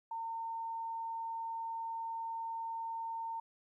sine tone, 910 Hz, A#5, 42 cents flat, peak -37 dBFS, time 0.11-3.4 s, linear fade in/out 5 ms, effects 13-bit

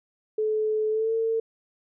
sine tone with pitch glide, 431.8 to 450.7 Hz, A4 to A4, -33 to +42 cents, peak -22 dBFS, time 0.38-1.4 s, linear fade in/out 5 ms, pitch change +75 cents, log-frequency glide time 0.9-1.12 s, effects none

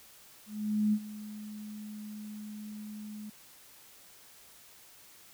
sine tone with ADSR envelope, 211.6 Hz, G#3, 33 cents sharp, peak -23 dBFS, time 0.46-3.3 s, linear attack 470 ms, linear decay 59 ms, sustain -17 dB, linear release 6 ms, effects white hiss -56 dBFS RMS until 5.33 s

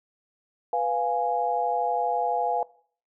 sine chord, F diminished, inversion second, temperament equal, 493.9 / 698.5 / 830.6 Hz, Cb5 / F5 / Ab5, 0 / 0 / 0 cents, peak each -29 / -26 / -26 dBFS, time 0.73-2.63 s, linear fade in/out 2 ms, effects noise-tail reverb RT60 0.5 s tail -21 dB re dry

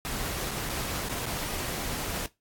pink noise with dropouts, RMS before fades -33 dBFS, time 0.05-2.26 s, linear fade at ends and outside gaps 0 ms, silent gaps 0.51-0.514 / 0.691-0.695 / 1.086-1.096 / 1.256-1.263 s, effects noise-tail reverb RT60 0.2 s tail -18 dB re dry + AAC 64 kbps

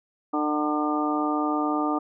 harmonic tone with a mistuned harmonic, 150.3 Hz, D3, 40 cents sharp, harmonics 2 / 3 / 4 / 5 / 6 / 7 / 8, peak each -25 / -35 / -34 / -30 / -33 / -40 / -29 dBFS, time 0.33-1.99 s, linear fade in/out 10 ms, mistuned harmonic 7, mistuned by -39 cents, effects none

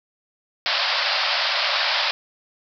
white band-pass noise, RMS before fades -22 dBFS, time 0.66-2.11 s, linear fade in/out 0 ms, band 550 to 5100 Hz, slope 96 dB/octave, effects none

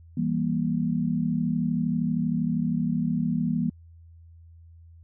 sine chord, E diminished, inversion none, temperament just, 164.81 / 197.78 / 237.3 Hz, E3 / G3 / Bb3, 0 / +16 / +31 cents, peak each -27 / -29 / -26 dBFS, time 0.17-3.7 s, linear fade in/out 5 ms, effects added 83 Hz sine -47 dBFS peak until 5.03 s

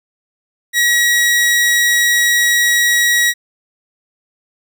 sawtooth tone, 1912 Hz, A#6, 43 cents sharp, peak -7 dBFS, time 0.73-3.34 s, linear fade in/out 50 ms, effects none

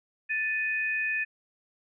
sine tone pair together, 1760 / 2493 Hz, A6 / D#7, 0 / +3 cents, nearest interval tritone, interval 603 cents, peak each -29 / -29 dBFS, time 0.29-1.25 s, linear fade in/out 20 ms, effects none

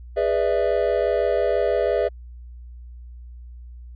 triangle chord, E dominant seventh, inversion first, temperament just, 412 / 494.4 / 593.3 / 659.3 Hz, G#4 / B4 / D5 / E5, -14 / +2 / +18 / 0 cents, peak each -22 dBFS, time 0.16-2.09 s, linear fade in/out 20 ms, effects added 60 Hz sine -37 dBFS peak until 3.95 s + resampled to 11025 Hz

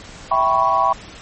sine chord, C# half-diminished seventh, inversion first, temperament equal, 659.3 / 784 / 987.8 / 1108.7 Hz, E5 / G5 / B5 / C#6, 0 / 0 / 0 / 0 cents, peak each -22 / -20 / -18 / -17 dBFS, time 0.31-0.93 s, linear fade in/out 5 ms, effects pink hiss -38 dBFS RMS until 1.21 s + MP3 32 kbps

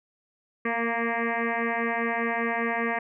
sine tone with frequency modulation, 698.5 Hz, F5, in tune, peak -24 dBFS, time 0.65-2.99 s, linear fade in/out 5 ms, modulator 232 Hz, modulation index 6.4, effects none

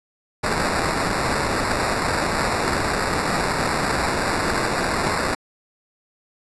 white noise with sample-and-hold, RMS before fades -22 dBFS, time 0.43-5.35 s, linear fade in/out 10 ms, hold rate 3150 Hz, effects resampled to 24000 Hz

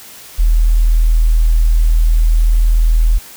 sine tone, 40.27 Hz, E1, 40 cents flat, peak -7 dBFS, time 0.38-3.19 s, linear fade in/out 20 ms, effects white hiss -36 dBFS RMS until 3.36 s

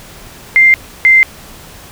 sine tone pair in turn, 2096 / 2084 Hz, C7 / C7, +2 / -7 cents, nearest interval unison, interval 9 cents, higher first, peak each -3 dBFS, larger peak neither, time 0.56-0.74 / 1.05-1.23 s, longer neither, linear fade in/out 0 ms, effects pink hiss -35 dBFS RMS until 1.91 s

